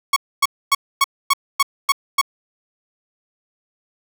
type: tone bursts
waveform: sawtooth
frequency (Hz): 1108.7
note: C#6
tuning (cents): 0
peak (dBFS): -8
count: 8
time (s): 0.13-2.214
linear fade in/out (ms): 5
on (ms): 33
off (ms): 260
effects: none